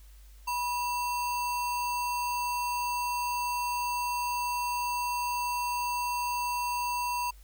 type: tone with sample-and-hold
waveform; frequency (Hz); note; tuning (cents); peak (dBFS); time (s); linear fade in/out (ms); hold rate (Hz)
sine; 974; B5; -24; -28; 0.47-7.31; 10; 3675
effects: added 50 Hz sine -49 dBFS peak until 7.43 s + white hiss -62 dBFS RMS until 7.43 s